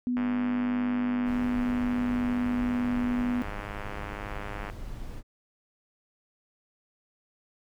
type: tone with pitch glide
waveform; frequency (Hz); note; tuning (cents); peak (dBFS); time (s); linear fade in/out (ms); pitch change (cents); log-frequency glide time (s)
sine; 246.9 to 245.3; B3 to B3; 0 to -12; -25; 0.07-3.42; 0; -12; 0.74-3.02
type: click train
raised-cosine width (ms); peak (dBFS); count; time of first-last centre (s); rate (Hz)
0.5; -22; 463; 0.17-4.699; 102
type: noise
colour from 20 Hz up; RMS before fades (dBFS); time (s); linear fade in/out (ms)
brown; -39; 1.24-5.23; 50
effects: none